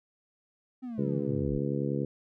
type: linear sweep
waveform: triangle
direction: down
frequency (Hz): 261.6 to 37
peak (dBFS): -33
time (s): 0.82-1.59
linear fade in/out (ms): 20
type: harmonic tone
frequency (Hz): 70.3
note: C#2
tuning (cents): +25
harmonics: 2 / 3 / 4 / 5 / 6 / 7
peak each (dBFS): -32 / -34 / -35 / -36 / -37 / -37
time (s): 0.98-2.05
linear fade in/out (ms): 5
effects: none